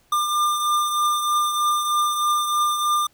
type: beating tone pair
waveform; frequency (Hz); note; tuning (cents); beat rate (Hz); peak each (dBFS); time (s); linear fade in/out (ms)
square; 1198 / 1201.2; D6 / D6; +34 / +39; 3.2; -20 / -29; 0.12-3.07; 5
effects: pink hiss -60 dBFS RMS until 3.13 s